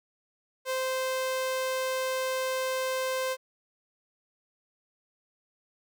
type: tone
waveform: sawtooth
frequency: 520 Hz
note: C5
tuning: 11 cents flat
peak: -24 dBFS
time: 0.65-3.37 s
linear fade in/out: 50 ms
effects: none